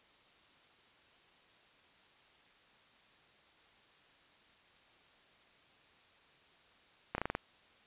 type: slowing click train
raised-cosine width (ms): 0.5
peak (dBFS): -19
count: 6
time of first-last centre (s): 7.15-7.351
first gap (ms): 31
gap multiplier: 1.13
effects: white hiss -64 dBFS RMS until 7.86 s + resampled to 8000 Hz